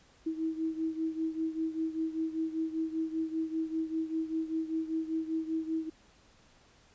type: beating tone pair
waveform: sine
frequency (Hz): 320 / 325.1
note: D#4 / E4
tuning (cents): +49 / -24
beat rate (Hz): 5.1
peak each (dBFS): -32 / -36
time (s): 0.26-5.9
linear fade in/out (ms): 10
effects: pink hiss -62 dBFS RMS until 6.94 s + resampled to 16000 Hz